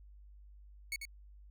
sawtooth tone with echo, 2217 Hz, C#7, in tune, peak -32 dBFS, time 0.92-0.96 s, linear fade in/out 2 ms, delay 93 ms, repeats 1, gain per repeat -6 dB, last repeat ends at 1.053 s, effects added 50 Hz sine -53 dBFS peak until 1.5 s

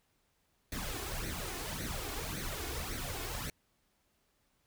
pink noise with flanger, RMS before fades -39 dBFS, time 0.72-3.5 s, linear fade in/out 2 ms, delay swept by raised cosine 0.48 to 2.78 ms, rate 1.8 Hz, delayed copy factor +0.7, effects pink hiss -75 dBFS RMS until 4.66 s

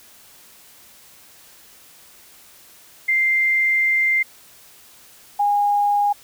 sine tone pair in turn, 2093 / 818.7 Hz, C7 / G#5, 0 / -25 cents, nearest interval octave + major third, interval 1625 cents, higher first, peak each -15 dBFS, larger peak neither, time 3.08-4.23 / 5.39-6.13 s, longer first, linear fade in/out 10 ms, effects white hiss -48 dBFS RMS until 6.23 s

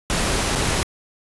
pink noise with dropouts, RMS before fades -21 dBFS, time 0.1-0.83 s, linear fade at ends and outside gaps 0 ms, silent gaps 0.552-0.557 s, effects resampled to 24000 Hz

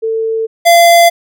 sine / square tone pair in turn, 446.9 / 684.6 Hz, A4 / F5, +27 / -35 cents, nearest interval perfect fifth, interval 738 cents, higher second, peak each -12 / -4 dBFS, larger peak second, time 0.02-0.47 / 0.65-1.1 s, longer neither, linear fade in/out 20 ms, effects none

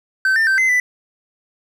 triangle tone with pitch steps, 1541 / 1795 / 1556 / 2056 / 1989 Hz, G6 / A6 / G6 / C7 / B6, -30 / +34 / -13 / -31 / +12 cents, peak -11 dBFS, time 0.25-0.8 s, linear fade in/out 2 ms, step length 110 ms, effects none

